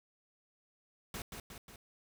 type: noise with echo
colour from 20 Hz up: pink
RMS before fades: -42 dBFS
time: 1.14-1.22 s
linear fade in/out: 2 ms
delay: 180 ms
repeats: 3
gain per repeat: -4 dB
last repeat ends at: 1.76 s
effects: none